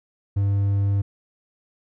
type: tone with hard clipping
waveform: triangle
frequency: 99.7 Hz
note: G2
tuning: 30 cents sharp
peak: -19 dBFS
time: 0.36-1.02 s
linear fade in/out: 10 ms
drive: 6 dB
effects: none